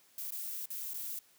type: noise with dropouts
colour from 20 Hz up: violet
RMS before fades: -40 dBFS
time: 0.18-1.19 s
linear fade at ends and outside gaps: 2 ms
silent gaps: 0.307-0.321 / 0.657-0.703 / 0.935-0.942 s
effects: white hiss -65 dBFS RMS until 1.38 s + high-pass 100 Hz 12 dB/octave